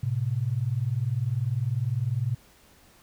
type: tone pair together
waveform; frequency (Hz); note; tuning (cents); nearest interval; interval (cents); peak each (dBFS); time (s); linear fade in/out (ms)
sine; 110.18 / 130.2; A2 / C3; +3 / -8; minor third; 289; -27; 0.03-2.35; 5
effects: pink hiss -57 dBFS RMS until 3.02 s